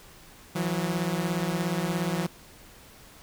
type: beating tone pair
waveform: sawtooth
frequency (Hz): 164.81 / 181.81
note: E3 / F#3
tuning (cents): 0 / -30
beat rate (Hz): 17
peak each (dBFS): -25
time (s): 0.55-2.27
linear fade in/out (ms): 10
effects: pink hiss -51 dBFS RMS until 3.22 s

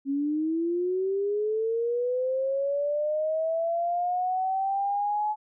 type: linear sweep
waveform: sine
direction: up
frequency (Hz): 271.5 to 855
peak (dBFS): -24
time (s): 0.05-5.36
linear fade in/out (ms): 50
effects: none

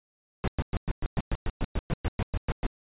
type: noise bursts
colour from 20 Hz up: brown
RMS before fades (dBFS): -26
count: 16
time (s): 0.44-2.666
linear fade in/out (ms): 0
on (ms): 36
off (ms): 110
effects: resampled to 8000 Hz

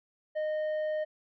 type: tone with tanh clipping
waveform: sine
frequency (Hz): 616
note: D#5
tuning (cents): -17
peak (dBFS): -30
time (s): 0.35-1.05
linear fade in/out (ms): 20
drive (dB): 6
effects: none

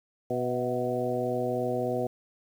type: harmonic tone with a mistuned harmonic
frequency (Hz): 123.47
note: B2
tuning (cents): 0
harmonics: 1 / 2 / 3 / 4 / 5 / 6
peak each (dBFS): -36 / -34 / -33 / -31 / -33 / -36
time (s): 0.3-2.07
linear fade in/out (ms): 5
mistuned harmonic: 5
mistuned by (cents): +56
effects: 9-bit

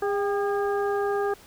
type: harmonic tone with a mistuned harmonic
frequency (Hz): 406.1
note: G#4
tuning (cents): -39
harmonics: 1 / 2 / 3 / 4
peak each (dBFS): -24 / -30 / -34 / -36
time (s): 0.02-1.34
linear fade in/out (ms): 5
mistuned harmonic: 2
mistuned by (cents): -40
effects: pink hiss -51 dBFS RMS until 1.46 s

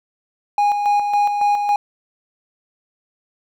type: tone with tremolo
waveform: triangle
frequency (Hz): 822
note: G#5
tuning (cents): -18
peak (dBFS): -11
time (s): 0.58-1.76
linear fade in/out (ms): 2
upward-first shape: square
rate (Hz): 3.6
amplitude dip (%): 45
effects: none

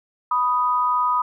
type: tone pair together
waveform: sine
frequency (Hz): 987.8 / 1244.5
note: B5 / D#6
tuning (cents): 0 / 0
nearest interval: major third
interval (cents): 400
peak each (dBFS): -20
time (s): 0.31-1.22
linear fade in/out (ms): 5
effects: none

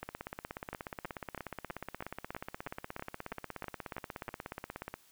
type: two click trains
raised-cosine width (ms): 0.5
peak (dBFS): -24 / -24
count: 12 / 83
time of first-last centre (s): 0.73-4.29 / 0.03-4.94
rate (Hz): 3.09 / 16.7
effects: white hiss -64 dBFS RMS until 5.11 s

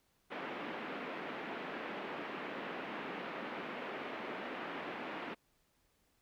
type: band-pass noise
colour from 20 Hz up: pink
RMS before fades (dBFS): -43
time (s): 0.3-5.35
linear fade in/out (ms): 20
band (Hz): 220 to 2700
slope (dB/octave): 24
effects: pink hiss -75 dBFS RMS until 6.21 s

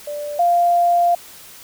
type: tone pair in turn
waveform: sine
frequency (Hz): 587.3 / 696.2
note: D5 / F5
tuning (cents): 0 / -6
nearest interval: minor third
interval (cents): 294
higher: second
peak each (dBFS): -24 / -12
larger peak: second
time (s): 0.07-0.39 / 0.39-1.15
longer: second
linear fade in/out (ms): 5
effects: white hiss -41 dBFS RMS until 1.63 s

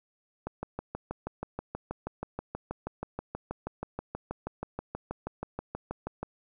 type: click train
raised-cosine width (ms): 1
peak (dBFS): -20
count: 37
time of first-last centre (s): 0.47-6.23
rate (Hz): 6.25
effects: none

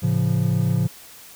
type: chord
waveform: triangle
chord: A augmented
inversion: none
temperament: just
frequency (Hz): 110 / 137.5 / 171.88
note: A2 / C#3 / E#3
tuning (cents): 0 / -14 / -27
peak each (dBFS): -20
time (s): 0.02-0.88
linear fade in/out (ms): 20
effects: white hiss -44 dBFS RMS until 1.35 s

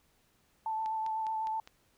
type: tone with vibrato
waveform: sine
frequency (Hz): 880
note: A5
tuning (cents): 0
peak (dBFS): -31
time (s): 0.66-1.6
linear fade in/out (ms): 2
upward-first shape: sine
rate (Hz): 8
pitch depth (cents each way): 16
type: click train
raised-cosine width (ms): 0.2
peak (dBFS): -31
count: 5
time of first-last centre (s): 0.86-1.675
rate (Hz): 4.91
effects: pink hiss -70 dBFS RMS until 1.97 s

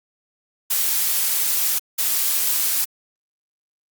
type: noise bursts at uneven times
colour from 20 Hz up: blue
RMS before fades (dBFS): -20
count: 2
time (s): 0.7-1.79 / 1.98-2.85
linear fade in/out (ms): 10
effects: Opus 48 kbps

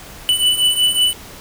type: beating tone pair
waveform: square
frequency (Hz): 2974 / 2979.4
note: F#7 / F#7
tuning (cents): +8 / +11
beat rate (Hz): 5.4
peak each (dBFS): -19 / -15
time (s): 0.29-1.13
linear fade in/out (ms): 0
effects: pink hiss -37 dBFS RMS until 1.4 s

